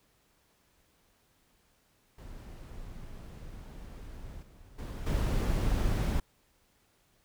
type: noise with level steps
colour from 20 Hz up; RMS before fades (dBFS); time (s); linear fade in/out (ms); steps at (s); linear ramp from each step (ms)
brown; -45 / -54 / -38 / -28; 2.18-6.2; 5; 4.42 / 4.78 / 5.06; 10
effects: pink hiss -69 dBFS RMS until 7.24 s